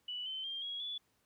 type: tone with pitch steps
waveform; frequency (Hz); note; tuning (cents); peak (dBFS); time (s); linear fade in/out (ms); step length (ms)
sine; 2960 / 3073 / 3191 / 3313 / 3440; F#7 / G7 / G7 / G#7 / A7; 0 / -35 / +30 / -5 / -40; -38; 0.08-0.98; 5; 180
effects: pink hiss -75 dBFS RMS until 1.25 s + high-pass 80 Hz 12 dB/octave